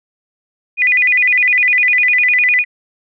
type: tone with vibrato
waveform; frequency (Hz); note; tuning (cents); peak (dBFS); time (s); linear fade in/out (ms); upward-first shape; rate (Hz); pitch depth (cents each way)
sine; 2217; C#7; 0; -9; 0.77-2.65; 50; square; 9.9; 180
effects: none